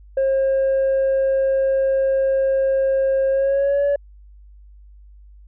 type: tone with pitch glide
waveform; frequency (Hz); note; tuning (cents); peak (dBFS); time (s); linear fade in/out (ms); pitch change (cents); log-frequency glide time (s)
sine; 537 to 568.9; C5 to C#5; +45 to +45; -13; 0.17-3.96; 5; +100; 3.3-3.85
effects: tanh soft clip ceiling -14 dBFS + added 50 Hz sine -42 dBFS peak until 5.47 s